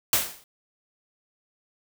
white noise with exponential decay, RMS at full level -18 dBFS, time 0.13-0.44 s, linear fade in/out 1 ms, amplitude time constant 67 ms, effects none

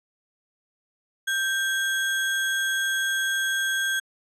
sine tone with sample-and-hold, 1574 Hz, G6, 7 cents sharp, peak -22 dBFS, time 1.27-4 s, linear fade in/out 10 ms, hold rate 4900 Hz, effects low-pass 11000 Hz 12 dB/octave

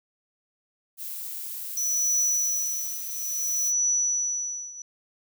violet noise, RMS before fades -35 dBFS, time 0.97-3.73 s, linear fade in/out 50 ms
sine tone with tremolo, 5920 Hz, F#8, in tune, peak -20 dBFS, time 1.77-4.82 s, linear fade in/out 2 ms, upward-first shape triangle, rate 0.59 Hz, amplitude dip 90%
effects none

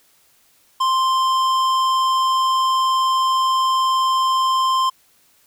triangle tone with tanh clipping, 1046.5 Hz, C6, in tune, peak -17 dBFS, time 0.8-4.9 s, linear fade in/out 10 ms, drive 18 dB, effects white hiss -57 dBFS RMS until 5.46 s

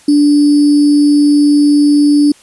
sine tone with sample-and-hold, 291.9 Hz, D4, 10 cents flat, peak -5 dBFS, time 0.08-2.32 s, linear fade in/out 5 ms, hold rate 4900 Hz, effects white hiss -44 dBFS RMS until 2.42 s + resampled to 24000 Hz

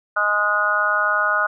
harmonic tone, 207.7 Hz, G#3, in tune, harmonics 3 / 4 / 5 / 6 / 7, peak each -26 / -29 / -28 / -21 / -19 dBFS, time 0.16-1.47 s, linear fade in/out 10 ms, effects none

